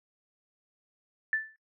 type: tone with exponential decay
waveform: sine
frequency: 1760 Hz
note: A6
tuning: in tune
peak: -22 dBFS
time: 1.33-1.56 s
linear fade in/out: 1 ms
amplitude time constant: 49 ms
effects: noise-tail reverb RT60 0.1 s tail -20 dB re dry